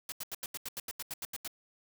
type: noise bursts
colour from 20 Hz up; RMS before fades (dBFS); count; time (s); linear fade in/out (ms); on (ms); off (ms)
white; -39; 13; 0.09-1.477; 2; 31; 82
effects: none